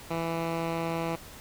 10% pulse tone with low-pass filter, 165.8 Hz, E3, 10 cents sharp, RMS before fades -31 dBFS, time 0.1-1.16 s, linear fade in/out 10 ms, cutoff 2700 Hz, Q 0.78, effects pink hiss -47 dBFS RMS until 1.4 s

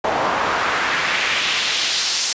pink noise with band-pass filter sweep, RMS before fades -20 dBFS, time 0.04-2.33 s, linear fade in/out 5 ms, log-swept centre 760 to 5900 Hz, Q 1.4, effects resampled to 16000 Hz

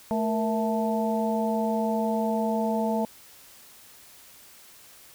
harmonic tone with a mistuned harmonic, 220 Hz, A3, in tune, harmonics 1 / 2 / 3 / 4, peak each -26 / -31 / -29 / -31 dBFS, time 0.11-3.05 s, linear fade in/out 0 ms, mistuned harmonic 2, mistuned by +99 cents, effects white hiss -51 dBFS RMS until 5.14 s

